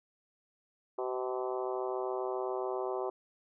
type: harmonic tone with a mistuned harmonic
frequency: 127.4 Hz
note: C3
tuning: 46 cents flat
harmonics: 3 / 4 / 5 / 6 / 7 / 8 / 9 / 10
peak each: -35 / -40 / -40 / -42 / -44 / -44 / -47 / -55 dBFS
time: 0.98-3.1 s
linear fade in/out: 5 ms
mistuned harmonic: 7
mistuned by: -26 cents
effects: none